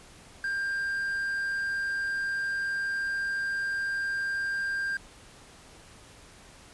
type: tone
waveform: triangle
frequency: 1593 Hz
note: G6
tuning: 27 cents sharp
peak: -26 dBFS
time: 0.44-4.97 s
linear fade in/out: 2 ms
effects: pink hiss -52 dBFS RMS until 6.73 s + resampled to 24000 Hz